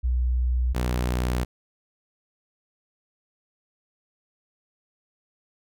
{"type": "tone pair in turn", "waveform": ["sine", "sawtooth"], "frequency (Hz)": [61.74, 61.48], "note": ["B1", "B1"], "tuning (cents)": [0, -7], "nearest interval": "unison", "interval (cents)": 7, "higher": "first", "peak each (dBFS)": [-20, -19], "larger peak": "second", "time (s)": [[0.03, 0.74], [0.74, 1.45]], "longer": "neither", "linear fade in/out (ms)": 20, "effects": []}